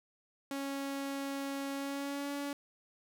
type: tone with pitch glide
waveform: sawtooth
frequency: 276.3 to 283.9 Hz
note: C#4 to C#4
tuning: -6 to +41 cents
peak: -32 dBFS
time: 0.51-2.53 s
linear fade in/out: 2 ms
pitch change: +47 cents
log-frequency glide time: 1.74-2.32 s
effects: none